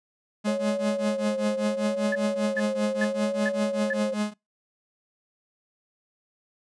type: tone with tremolo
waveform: 45% pulse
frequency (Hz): 210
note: G#3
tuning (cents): +19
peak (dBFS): -22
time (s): 0.44-4.34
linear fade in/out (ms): 20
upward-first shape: triangle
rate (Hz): 5.1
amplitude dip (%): 95
type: tone with vibrato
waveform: sine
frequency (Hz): 547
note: C#5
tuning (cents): -23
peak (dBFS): -26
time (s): 0.47-4.14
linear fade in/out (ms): 5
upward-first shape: sine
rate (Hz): 0.74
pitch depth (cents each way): 47
type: tone bursts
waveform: sine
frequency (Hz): 1726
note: A6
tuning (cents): -34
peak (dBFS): -24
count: 5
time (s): 2.12-3.935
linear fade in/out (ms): 5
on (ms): 35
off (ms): 410
effects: noise-tail reverb RT60 0.2 s tail -23 dB re dry + resampled to 22050 Hz